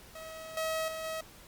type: tone with level steps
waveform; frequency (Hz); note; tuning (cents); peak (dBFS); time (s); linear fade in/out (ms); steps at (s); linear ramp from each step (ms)
sawtooth; 640; D#5; +49; -39 / -27 / -33 / -31; 0.15-1.21; 5; 0.57 / 0.88 / 1.04; 2
effects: pink hiss -54 dBFS RMS until 1.47 s + Opus 48 kbps